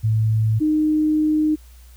sine tone pair in turn, 110 / 307.2 Hz, A2 / D#4, 0 / -22 cents, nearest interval octave + tritone, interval 1778 cents, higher second, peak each -15 dBFS, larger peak neither, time 0.03-0.6 / 0.6-1.56 s, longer second, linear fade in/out 20 ms, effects added 60 Hz sine -42 dBFS peak until 1.96 s + white hiss -54 dBFS RMS until 1.96 s

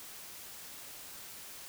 silence, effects white hiss -48 dBFS RMS until 1.68 s

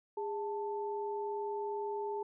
sine tone pair together, 409.9 / 881.2 Hz, G#4 / A5, -23 / +2 cents, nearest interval octave + minor second, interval 1325 cents, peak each -36 / -39 dBFS, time 0.17-2.23 s, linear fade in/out 5 ms, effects none

